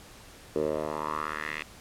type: tone with band-pass filter sweep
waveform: 10% pulse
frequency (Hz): 76.4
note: D#2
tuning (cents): -31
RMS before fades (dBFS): -32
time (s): 0.56-1.63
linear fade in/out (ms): 0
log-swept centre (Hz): 440 to 2400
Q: 3.4
effects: pink hiss -50 dBFS RMS until 1.8 s + low-pass 12000 Hz 12 dB/octave